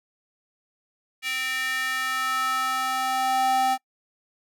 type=tone with high-pass filter sweep; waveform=square; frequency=260 Hz; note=C4; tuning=11 cents flat; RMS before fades=-25 dBFS; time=1.22-3.78 s; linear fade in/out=50 ms; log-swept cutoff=2300 to 680 Hz; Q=3.3; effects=noise-tail reverb RT60 0.1 s tail -24 dB re dry